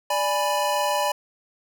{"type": "chord", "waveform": "square", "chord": "G# diminished", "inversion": "second", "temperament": "equal", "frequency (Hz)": [587.3, 830.6, 987.8], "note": ["D5", "G#5", "B5"], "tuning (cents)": [0, 0, 0], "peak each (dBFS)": [-26, -27, -26], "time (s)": [0.1, 1.12], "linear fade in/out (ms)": 5, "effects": []}